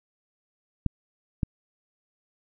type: clicks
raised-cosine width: 5 ms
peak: -11 / -12 dBFS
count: 2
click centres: 0.863 / 1.432 s
effects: none